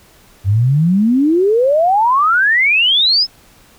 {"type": "exponential sweep", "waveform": "sine", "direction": "up", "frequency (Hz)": [92.5, 5300], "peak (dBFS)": -9, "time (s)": [0.44, 3.27], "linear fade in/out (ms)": 50, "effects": ["pink hiss -47 dBFS RMS until 3.78 s"]}